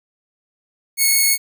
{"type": "tone", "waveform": "5% pulse", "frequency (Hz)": 2197, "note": "C#7", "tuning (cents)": -16, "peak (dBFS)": -3, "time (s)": [0.97, 1.38], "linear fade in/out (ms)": 50, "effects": []}